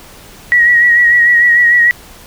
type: tone with vibrato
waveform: sine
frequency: 1912 Hz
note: A#6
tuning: 43 cents sharp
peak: -5 dBFS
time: 0.52-1.91 s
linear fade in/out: 0 ms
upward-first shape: sine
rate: 6.7 Hz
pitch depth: 35 cents each way
effects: pink hiss -37 dBFS RMS until 2.26 s